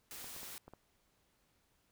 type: noise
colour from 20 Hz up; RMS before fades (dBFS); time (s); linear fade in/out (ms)
white; -48; 0.11-0.58; 0
type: clicks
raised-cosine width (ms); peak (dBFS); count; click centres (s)
1; -38; 5; 0.244 / 0.364 / 0.431 / 0.68 / 0.736
effects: pink hiss -75 dBFS RMS until 1.91 s